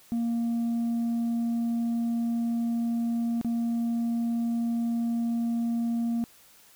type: tone with dropouts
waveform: sine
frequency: 233.1 Hz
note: A#3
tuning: in tune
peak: -22 dBFS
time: 0.12-6.24 s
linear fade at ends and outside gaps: 0 ms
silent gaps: 3.413-3.447 s
effects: tanh soft clip ceiling -24 dBFS + white hiss -56 dBFS RMS until 6.75 s